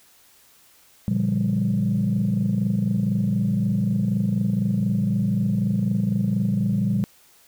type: tone cluster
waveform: sine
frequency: 116.8 / 141.4 / 174.7 / 198.7 Hz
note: A#2 / C#3 / F3 / G3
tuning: +4 / +35 / +1 / +24 cents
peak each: -24 / -28 / -25 / -21 dBFS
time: 1.08-7.04 s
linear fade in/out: 0 ms
effects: tanh soft clip ceiling -13 dBFS + white hiss -55 dBFS RMS until 7.47 s